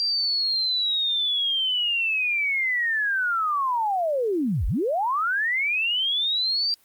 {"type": "linear two-way sweep", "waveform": "sine", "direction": "down then up", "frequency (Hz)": [4746, 34.65, 4746], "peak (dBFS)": -21, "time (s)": [0, 6.74], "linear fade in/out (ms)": 0, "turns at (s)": 4.67, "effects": ["white hiss -60 dBFS RMS until 6.84 s", "Opus 32 kbps"]}